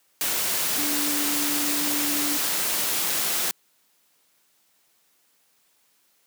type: tone in noise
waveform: sine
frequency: 292.6 Hz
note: D4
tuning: 6 cents flat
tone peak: -29 dBFS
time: 0.78-2.37 s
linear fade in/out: 0 ms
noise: white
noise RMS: -25 dBFS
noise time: 0.21-3.51 s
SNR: -7 dB
effects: white hiss -65 dBFS RMS until 6.26 s + high-pass 150 Hz 12 dB/octave